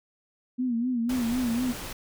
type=tone with vibrato; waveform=sine; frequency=242.2 Hz; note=B3; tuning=34 cents flat; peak=-24 dBFS; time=0.58-1.73 s; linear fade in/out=20 ms; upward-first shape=sine; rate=4 Hz; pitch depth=100 cents each way
type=noise; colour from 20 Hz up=pink; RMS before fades=-37 dBFS; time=1.09-1.93 s; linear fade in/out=5 ms
effects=none